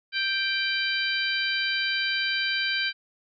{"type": "harmonic tone with a mistuned harmonic", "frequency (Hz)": 785, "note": "G5", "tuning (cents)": 2, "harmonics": [2, 3, 4, 5, 6], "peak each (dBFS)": [-28, -30, -31, -32, -33], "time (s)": [0.12, 2.93], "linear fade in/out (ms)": 50, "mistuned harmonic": 4, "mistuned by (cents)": -28, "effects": []}